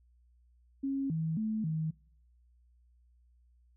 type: tone with pitch steps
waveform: sine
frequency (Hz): 272.9 / 160.4 / 217.7 / 158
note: C#4 / E3 / A3 / D#3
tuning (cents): -27 / -47 / -18 / +27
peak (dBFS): -30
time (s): 0.83-1.91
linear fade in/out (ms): 10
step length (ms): 270
effects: noise-tail reverb RT60 0.6 s tail -24 dB re dry + added 60 Hz sine -62 dBFS peak until 3.76 s